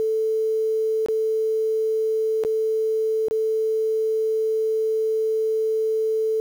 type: tone with dropouts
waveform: sine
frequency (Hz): 440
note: A4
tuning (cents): 0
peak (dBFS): -19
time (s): 0-6.4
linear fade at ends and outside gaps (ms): 0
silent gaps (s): 1.061-1.085 / 2.437-2.449 / 3.284-3.31
effects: 8-bit